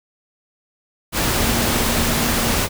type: tone in noise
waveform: sine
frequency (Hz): 233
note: A#3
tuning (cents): -1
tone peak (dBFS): -25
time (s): 1.35-2.56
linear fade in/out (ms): 50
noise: pink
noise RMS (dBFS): -19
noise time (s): 1.12-2.69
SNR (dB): -9
effects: none